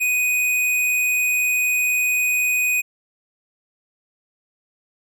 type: tone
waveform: square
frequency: 2491 Hz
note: D#7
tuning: 1 cent sharp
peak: -18 dBFS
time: 0-2.82 s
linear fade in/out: 20 ms
effects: none